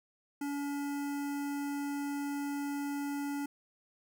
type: tone with notch filter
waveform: square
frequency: 284.7 Hz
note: C#4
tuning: 46 cents sharp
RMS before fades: -36 dBFS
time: 0.41-3.46 s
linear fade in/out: 5 ms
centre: 3700 Hz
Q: 1.2
effects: none